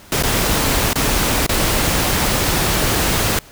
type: noise with dropouts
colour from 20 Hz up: pink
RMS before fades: -17 dBFS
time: 0.12-3.39 s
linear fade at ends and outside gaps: 2 ms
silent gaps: 0.226-0.234 / 0.932-0.956 / 1.465-1.492 s
effects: pink hiss -43 dBFS RMS until 3.51 s